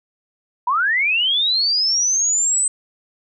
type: linear sweep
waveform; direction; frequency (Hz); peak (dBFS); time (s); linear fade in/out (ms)
sine; up; 932.3 to 8200; -15; 0.67-2.68; 5
effects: none